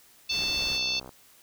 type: harmonic tone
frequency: 885 Hz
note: A5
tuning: 10 cents sharp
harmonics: 3 / 4 / 5 / 6 / 7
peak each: -31 / -32 / -29 / -39 / -40 dBFS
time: 0.29-1 s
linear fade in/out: 10 ms
type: noise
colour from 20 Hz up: pink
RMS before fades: -41 dBFS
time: 0.29-0.8 s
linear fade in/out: 50 ms
type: click train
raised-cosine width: 1 ms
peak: -29 dBFS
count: 46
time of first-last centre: 0.39-1.092 s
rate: 64.1 Hz
effects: white hiss -57 dBFS RMS until 1.42 s